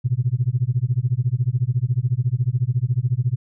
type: tone with tremolo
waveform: sine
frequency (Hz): 123.47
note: B2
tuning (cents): 0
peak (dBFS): -13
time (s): 0.04-3.36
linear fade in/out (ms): 20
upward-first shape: sine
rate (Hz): 14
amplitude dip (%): 100
effects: tanh soft clip ceiling -9 dBFS